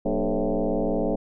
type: tone with frequency modulation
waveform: sine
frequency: 127.6 Hz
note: C3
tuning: 43 cents flat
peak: -21 dBFS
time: 0.05-1.16 s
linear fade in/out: 10 ms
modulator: 106 Hz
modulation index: 5.2
effects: none